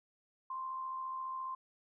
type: tone with amplitude modulation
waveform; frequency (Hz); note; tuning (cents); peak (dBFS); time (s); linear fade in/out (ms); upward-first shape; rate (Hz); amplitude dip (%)
sine; 1046.5; C6; 0; -36; 0.5-1.55; 5; sine; 74.5; 35
effects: none